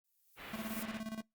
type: noise with exponential growth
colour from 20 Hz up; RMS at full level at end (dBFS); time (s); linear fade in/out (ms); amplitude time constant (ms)
violet; -41; 0.04-0.83; 5; 170
type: low-pass noise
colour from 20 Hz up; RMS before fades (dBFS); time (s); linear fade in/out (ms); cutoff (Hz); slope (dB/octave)
white; -49; 0.36-1.02; 50; 2900; 24
type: tone with tremolo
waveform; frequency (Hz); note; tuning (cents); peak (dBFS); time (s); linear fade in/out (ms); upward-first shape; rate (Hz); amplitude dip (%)
square; 220; A3; 0; -39; 0.53-1.22; 5; square; 17; 70
effects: noise-tail reverb RT60 0.2 s tail -26 dB re dry + Opus 48 kbps